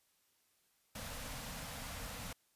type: band-stop noise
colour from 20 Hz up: pink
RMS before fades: -45 dBFS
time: 0.95-2.33 s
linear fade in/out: 5 ms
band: 290 to 460 Hz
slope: 96 dB/octave
effects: white hiss -75 dBFS RMS until 2.55 s + resampled to 32000 Hz